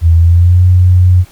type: tone with pitch glide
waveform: sine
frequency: 83 to 90.51 Hz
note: E2 to F#2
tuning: +12 to -38 cents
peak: -3 dBFS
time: 0.01-1.25 s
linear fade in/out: 50 ms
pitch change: +150 cents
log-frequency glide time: 0.16-0.62 s
effects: pink hiss -42 dBFS RMS until 1.31 s